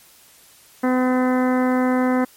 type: harmonic tone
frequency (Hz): 254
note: B3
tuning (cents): +49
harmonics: 1 / 2 / 3 / 4 / 5 / 6 / 7 / 8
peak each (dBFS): -17 / -23 / -27 / -29 / -31 / -33 / -34 / -35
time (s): 0.83-2.25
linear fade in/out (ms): 10
effects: white hiss -50 dBFS RMS until 2.36 s + MP3 64 kbps